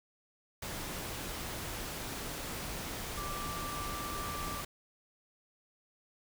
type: tone in noise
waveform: sine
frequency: 1173 Hz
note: D6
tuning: 2 cents flat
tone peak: -40 dBFS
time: 3.17-4.61 s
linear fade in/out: 5 ms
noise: pink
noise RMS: -40 dBFS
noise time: 0.62-4.65 s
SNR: -3 dB
effects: none